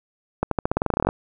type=accelerating click train; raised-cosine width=1 ms; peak=-6 dBFS; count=16; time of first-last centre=0.43-1.089 s; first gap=83 ms; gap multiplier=0.9; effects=none